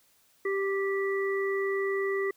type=harmonic tone; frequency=392 Hz; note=G4; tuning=in tune; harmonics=1 / 3 / 5; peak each=-27 / -38 / -34 dBFS; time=0.45-2.31 s; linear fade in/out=5 ms; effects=white hiss -65 dBFS RMS until 2.36 s